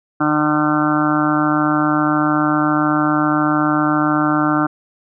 harmonic tone, 151.2 Hz, D#3, 49 cents flat, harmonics 1 / 2 / 4 / 5 / 6 / 7 / 8 / 9 / 10, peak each -25 / -16 / -26 / -24 / -28 / -27 / -23 / -21 / -27 dBFS, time 0.2-4.67 s, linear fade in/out 10 ms, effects none

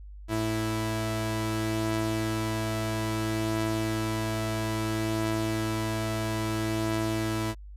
sawtooth tone pair together, 109.9 / 329.1 Hz, A2 / E4, -2 / -3 cents, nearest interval octave + perfect fifth, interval 1899 cents, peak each -26 dBFS, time 0.28-7.55 s, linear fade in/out 50 ms, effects added 50 Hz sine -41 dBFS peak until 7.76 s + resampled to 32000 Hz

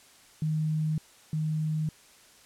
sine tone pair in turn, 155.56 / 155.56 Hz, D#3 / D#3, 0 / 0 cents, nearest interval unison, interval 0 cents, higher neither, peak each -25 / -26 dBFS, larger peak first, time 0.42-0.98 / 1.33-1.89 s, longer neither, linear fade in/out 2 ms, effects white hiss -56 dBFS RMS until 2.45 s + low-pass 10000 Hz 12 dB/octave

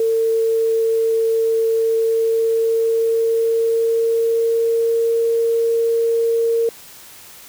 sine tone with pitch glide, 451.2 to 460.1 Hz, A4 to A#4, +44 to -23 cents, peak -14 dBFS, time 0-6.69 s, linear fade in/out 2 ms, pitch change +33 cents, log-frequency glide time 1.85-5.18 s, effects white hiss -41 dBFS RMS until 7.48 s

